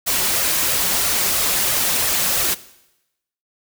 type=noise with flanger; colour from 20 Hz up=white; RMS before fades=-19 dBFS; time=0.06-2.55 s; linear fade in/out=20 ms; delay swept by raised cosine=1.5 to 5.6 ms; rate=3 Hz; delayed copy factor=+0.5; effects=noise-tail reverb RT60 0.9 s tail -18 dB re dry